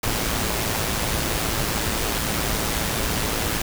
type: noise with amplitude modulation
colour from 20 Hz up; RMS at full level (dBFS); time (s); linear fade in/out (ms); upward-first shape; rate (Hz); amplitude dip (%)
pink; -22; 0.03-3.62; 5; sine; 110; 45
effects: none